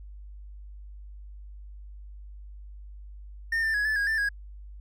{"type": "tone with pitch steps", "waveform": "triangle", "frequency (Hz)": [1820, 1783, 1673, 1741, 1640, 1774, 1650], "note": ["A#6", "A6", "G#6", "A6", "G#6", "A6", "G#6"], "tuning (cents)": [-42, 22, 12, -19, -22, 14, -12], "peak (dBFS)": -22, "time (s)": [3.52, 4.29], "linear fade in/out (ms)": 5, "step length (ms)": 110, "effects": ["added 50 Hz sine -41 dBFS peak until 4.8 s"]}